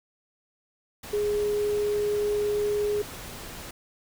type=tone in noise; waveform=sine; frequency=415.3 Hz; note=G#4; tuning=in tune; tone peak=-23 dBFS; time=1.13-3.02 s; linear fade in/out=5 ms; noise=pink; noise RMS=-40 dBFS; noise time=1.03-3.71 s; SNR=+14 dB; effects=none